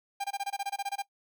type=tone bursts; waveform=45% pulse; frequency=799 Hz; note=G5; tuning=33 cents sharp; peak=-30 dBFS; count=13; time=0.2-1.023 s; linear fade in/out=10 ms; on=43 ms; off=22 ms; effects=noise-tail reverb RT60 0.1 s tail -20 dB re dry